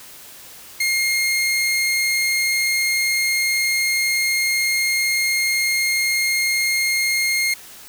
sawtooth tone, 2134 Hz, C7, 34 cents sharp, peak -14 dBFS, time 0.8-7.54 s, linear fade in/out 5 ms, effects white hiss -41 dBFS RMS until 7.88 s

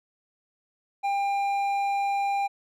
triangle tone with hard clipping, 798 Hz, G5, 31 cents sharp, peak -25 dBFS, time 1.03-2.48 s, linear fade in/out 20 ms, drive 10 dB, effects none

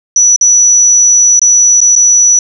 sine tone with dropouts, 5910 Hz, F#8, 3 cents flat, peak -3 dBFS, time 0.16-2.39 s, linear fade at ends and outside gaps 2 ms, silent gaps 0.362-0.411 / 1.394-1.416 / 1.805-1.814 / 1.954-1.961 s, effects none

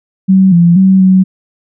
sine tone with pitch steps, 190.2 / 171.5 / 190.3 / 187.5 Hz, F#3 / F3 / F#3 / F#3, +48 / -31 / +49 / +23 cents, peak -3 dBFS, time 0.28-1.24 s, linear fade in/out 20 ms, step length 240 ms, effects none

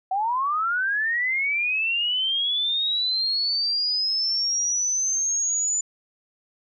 sine linear sweep, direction up, 740 to 7040 Hz, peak -21 dBFS, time 0.11-5.81 s, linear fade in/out 5 ms, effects none

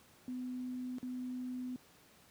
sine tone with dropouts, 251.7 Hz, B3, 33 cents sharp, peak -38 dBFS, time 0.28-1.76 s, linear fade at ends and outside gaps 0 ms, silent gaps 0.984-1.029 s, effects pink hiss -63 dBFS RMS until 2.3 s + high-pass 80 Hz 12 dB/octave

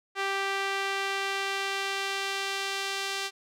sawtooth tone with band-pass filter sweep, 392 Hz, G4, in tune, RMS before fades -31 dBFS, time 0.15-3.31 s, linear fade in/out 50 ms, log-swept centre 1900 to 3900 Hz, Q 0.85, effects none

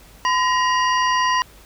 harmonic tone with a mistuned harmonic, 946 Hz, A#5, 25 cents sharp, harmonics 1 / 2 / 3 / 5 / 6, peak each -17 / -23 / -27 / -31 / -33 dBFS, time 0.25-1.42 s, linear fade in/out 0 ms, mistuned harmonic 1, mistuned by +120 cents, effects added 51 Hz sine -48 dBFS peak until 1.65 s + pink hiss -48 dBFS RMS until 1.65 s

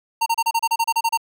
square tone bursts, 917 Hz, A#5, 29 cents flat, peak -17 dBFS, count 12, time 0.21-1.175 s, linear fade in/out 10 ms, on 52 ms, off 31 ms, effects none

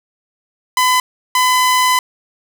sawtooth tone bursts at uneven times, 1009 Hz, B5, 37 cents sharp, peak -7 dBFS, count 2, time 0.77-1 / 1.35-1.99 s, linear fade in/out 2 ms, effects none

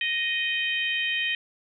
harmonic tone, 622.3 Hz, D#5, in tune, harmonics 3 / 4 / 5 / 6, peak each -29 / -28 / -29 / -38 dBFS, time 0.01-1.35 s, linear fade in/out 2 ms, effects none

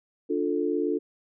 sine chord, D minor, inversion none, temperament just, 293.7 / 352.4 / 440.5 Hz, D4 / F4 / A4, 0 / +16 / +2 cents, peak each -28 dBFS, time 0.29-0.99 s, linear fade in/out 20 ms, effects none

